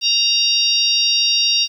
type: harmonic tone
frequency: 932.3 Hz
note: A#5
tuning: in tune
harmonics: 3 / 4 / 5 / 6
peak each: -19 / -19 / -19 / -19 dBFS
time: 0.01-1.68 s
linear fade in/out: 50 ms
effects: 8-bit